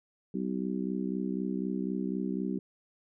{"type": "harmonic tone", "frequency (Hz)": 64, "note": "C2", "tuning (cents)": -38, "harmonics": [3, 4, 5, 6], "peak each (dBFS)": [-33, -35, -37, -39], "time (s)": [0.34, 2.59], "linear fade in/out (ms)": 5, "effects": []}